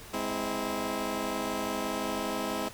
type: chord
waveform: 15% pulse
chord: Ab augmented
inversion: none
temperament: just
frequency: 207.7 / 259.6 / 324.5 Hz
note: Ab3 / C4 / E4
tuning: 0 / -13 / -27 cents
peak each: -29 dBFS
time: 0.13-2.69 s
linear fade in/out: 10 ms
effects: pink hiss -47 dBFS RMS until 2.73 s